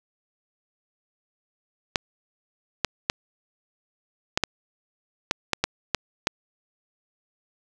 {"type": "clicks", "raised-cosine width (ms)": 0.2, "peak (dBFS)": -3, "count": 10, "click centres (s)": [1.958, 2.847, 3.099, 4.375, 4.437, 5.311, 5.533, 5.64, 5.947, 6.271], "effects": []}